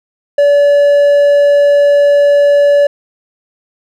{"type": "tone", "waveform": "triangle", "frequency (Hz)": 574, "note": "D5", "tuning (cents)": -40, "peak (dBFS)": -3, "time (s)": [0.38, 2.87], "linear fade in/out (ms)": 5, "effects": []}